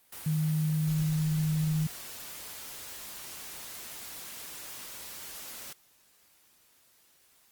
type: tone in noise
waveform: sine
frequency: 155.56 Hz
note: D#3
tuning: in tune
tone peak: -25 dBFS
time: 0.26-1.87 s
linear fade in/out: 5 ms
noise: white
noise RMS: -43 dBFS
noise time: 0.12-5.73 s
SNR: +15 dB
effects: white hiss -64 dBFS RMS until 7.51 s + Opus 32 kbps